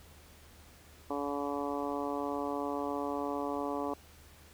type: harmonic tone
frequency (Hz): 142.9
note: D3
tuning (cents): -47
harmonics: 2 / 3 / 4 / 5 / 6 / 7 / 8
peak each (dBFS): -37 / -39 / -40 / -41 / -42 / -42 / -43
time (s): 1.1-3.94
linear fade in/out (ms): 5
effects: added 76 Hz sine -58 dBFS peak until 4.53 s + pink hiss -58 dBFS RMS until 4.53 s

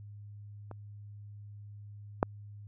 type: clicks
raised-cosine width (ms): 1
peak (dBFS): -30 / -10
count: 2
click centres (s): 0.713 / 2.229
effects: added 103 Hz sine -45 dBFS peak until 2.67 s

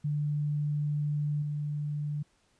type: tone with level steps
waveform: sine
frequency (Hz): 147.8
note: D3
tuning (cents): +11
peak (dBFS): -27 / -30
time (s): 0.04-2.23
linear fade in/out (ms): 10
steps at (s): 1.42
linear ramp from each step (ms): 5
effects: pink hiss -69 dBFS RMS until 2.59 s + resampled to 22050 Hz

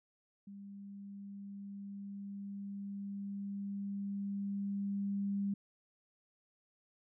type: tone with level ramp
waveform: sine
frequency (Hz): 199.6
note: G3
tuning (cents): +32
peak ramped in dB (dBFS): -47 to -32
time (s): 0.47-5.54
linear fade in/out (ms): 5
effects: none

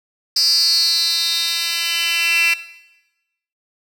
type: tone with high-pass filter sweep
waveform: 10% pulse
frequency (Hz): 336.5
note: E4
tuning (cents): +36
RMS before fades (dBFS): -18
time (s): 0.36-2.54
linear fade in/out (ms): 5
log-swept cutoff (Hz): 4900 to 2600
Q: 9.9
effects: noise-tail reverb RT60 1.0 s tail -17 dB re dry

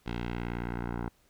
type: tone with low-pass filter sweep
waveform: 10% pulse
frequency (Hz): 59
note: A#1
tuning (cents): +22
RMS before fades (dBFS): -35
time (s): 0.06-1.09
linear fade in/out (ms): 5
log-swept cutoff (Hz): 3500 to 1200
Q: 1.4
effects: pink hiss -67 dBFS RMS until 1.29 s

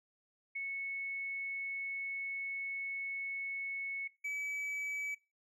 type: tone pair in turn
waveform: sine / triangle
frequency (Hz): 2205 / 2289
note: C#7 / D7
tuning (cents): -10 / -45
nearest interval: minor second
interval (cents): 65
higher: second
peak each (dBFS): -36 / -34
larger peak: second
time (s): 0.55-4.08 / 4.24-5.15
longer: first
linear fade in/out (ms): 10
effects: noise-tail reverb RT60 0.3 s tail -21 dB re dry

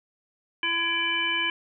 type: harmonic tone with a mistuned harmonic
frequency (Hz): 334.6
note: E4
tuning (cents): +26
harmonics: 1 / 3 / 5 / 7 / 9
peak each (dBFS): -38 / -33 / -30 / -27 / -28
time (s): 0.63-1.5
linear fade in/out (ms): 2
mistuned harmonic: 3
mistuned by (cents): +15
effects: none

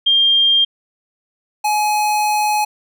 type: tone pair in turn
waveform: sine / square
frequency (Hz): 3200 / 843.2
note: G7 / G#5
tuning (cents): +35 / +26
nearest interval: octave + major seventh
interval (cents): 2309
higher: first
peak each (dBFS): -10 / -15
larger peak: first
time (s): 0.06-0.65 / 1.64-2.65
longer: second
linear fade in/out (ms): 10
effects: none

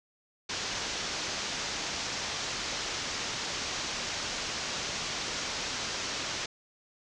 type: low-pass noise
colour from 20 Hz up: white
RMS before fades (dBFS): -35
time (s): 0.49-6.46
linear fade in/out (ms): 5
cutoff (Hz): 6600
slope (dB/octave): 48
effects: none

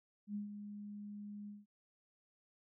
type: tone with ADSR envelope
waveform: sine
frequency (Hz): 206.1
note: G#3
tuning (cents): -13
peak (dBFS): -37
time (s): 0.27-1.66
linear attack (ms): 80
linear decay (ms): 130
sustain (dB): -8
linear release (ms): 180
effects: none

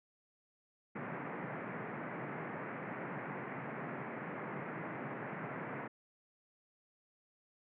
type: band-pass noise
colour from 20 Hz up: pink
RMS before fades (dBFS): -43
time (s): 0.95-5.88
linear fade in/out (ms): 10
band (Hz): 130 to 2200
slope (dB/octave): 48
effects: none

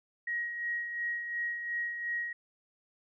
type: tone with tremolo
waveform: sine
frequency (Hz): 1893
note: A#6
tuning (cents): +26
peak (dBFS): -30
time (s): 0.27-2.33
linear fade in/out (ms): 5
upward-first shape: sine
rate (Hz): 2.8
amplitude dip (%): 50
effects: none

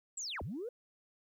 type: linear two-way sweep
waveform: sine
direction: down then up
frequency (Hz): 7902 to 58.1 to 508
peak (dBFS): -37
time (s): 0.17-0.69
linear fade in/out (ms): 5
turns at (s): 0.42
effects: tanh soft clip ceiling -33 dBFS + 12-bit

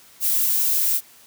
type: noise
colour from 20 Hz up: violet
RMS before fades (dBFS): -20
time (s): 0.2-1.01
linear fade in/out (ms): 50
effects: white hiss -50 dBFS RMS until 1.26 s + high-pass 60 Hz 12 dB/octave

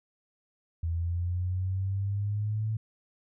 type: exponential sweep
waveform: sine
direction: up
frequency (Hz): 82.41 to 110.7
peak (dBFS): -27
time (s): 0.83-2.77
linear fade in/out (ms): 5
effects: none

